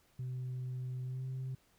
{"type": "tone with pitch glide", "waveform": "sine", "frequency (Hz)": [127.2, 130.55], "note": ["C3", "C3"], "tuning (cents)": [-48, -3], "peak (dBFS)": -35, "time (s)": [0.19, 1.55], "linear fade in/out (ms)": 5, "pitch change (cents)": 45, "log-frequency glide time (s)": [1.03, 1.25], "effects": ["tanh soft clip ceiling -35 dBFS", "pink hiss -70 dBFS RMS until 1.78 s"]}